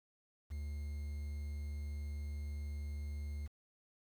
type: tone with quantisation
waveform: triangle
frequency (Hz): 73.2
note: D2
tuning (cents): -5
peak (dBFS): -37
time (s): 0.5-3.48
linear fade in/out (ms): 20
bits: 10
effects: none